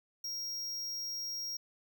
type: tone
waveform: square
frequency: 5600 Hz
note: F8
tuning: 4 cents sharp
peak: -37 dBFS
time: 0.24-1.57 s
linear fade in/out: 5 ms
effects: none